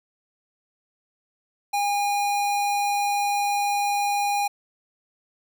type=tone; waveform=square; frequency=814 Hz; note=G#5; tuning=35 cents flat; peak=-22 dBFS; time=1.73-4.48 s; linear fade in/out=10 ms; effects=none